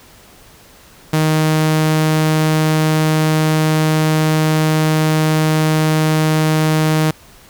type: tone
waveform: sawtooth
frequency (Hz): 156.2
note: D#3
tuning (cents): +7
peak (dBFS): -8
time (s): 1.13-7.11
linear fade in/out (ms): 5
effects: pink hiss -44 dBFS RMS until 7.49 s